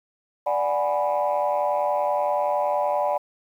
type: chord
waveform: sine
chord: G# half-diminished seventh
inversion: second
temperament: equal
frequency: 587.3 / 740 / 830.6 / 987.8 Hz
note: D5 / F#5 / G#5 / B5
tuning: 0 / 0 / 0 / 0 cents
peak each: -23 / -26 / -26 / -27 dBFS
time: 0.46-3.18 s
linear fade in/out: 10 ms
effects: tanh soft clip ceiling -13 dBFS + 9-bit